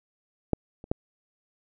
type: clicks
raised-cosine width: 2 ms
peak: -9 / -29 / -11 dBFS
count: 3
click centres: 0.533 / 0.841 / 0.915 s
effects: none